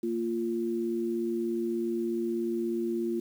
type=tone pair together; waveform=sine; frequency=230 / 346.7 Hz; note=A#3 / F4; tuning=-23 / -13 cents; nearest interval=perfect fifth; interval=710 cents; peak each=-32 / -29 dBFS; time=0.03-3.2 s; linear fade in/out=5 ms; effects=9-bit